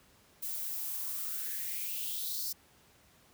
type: noise with high-pass filter sweep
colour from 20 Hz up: violet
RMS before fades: -37 dBFS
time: 0.42-2.53 s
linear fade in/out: 10 ms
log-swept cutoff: 500 to 5100 Hz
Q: 4.9
effects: pink hiss -63 dBFS RMS until 3.33 s + high-pass 60 Hz 12 dB/octave